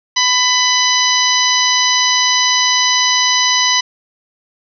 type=harmonic tone; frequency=998 Hz; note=B5; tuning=18 cents sharp; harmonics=1 / 2 / 3 / 4 / 5 / 6; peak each=-18 / -18 / -18 / -18 / -18 / -18 dBFS; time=0.16-3.81 s; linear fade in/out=10 ms; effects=none